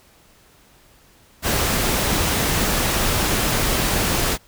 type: noise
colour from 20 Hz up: pink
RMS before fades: -20 dBFS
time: 1.42-4.38 s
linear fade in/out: 50 ms
effects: pink hiss -53 dBFS RMS until 4.47 s